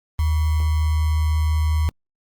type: tone with sample-and-hold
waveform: sine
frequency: 77.78 Hz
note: D#2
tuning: in tune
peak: -16 dBFS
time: 0.19-1.89 s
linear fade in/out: 0 ms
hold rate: 1050 Hz
effects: Opus 32 kbps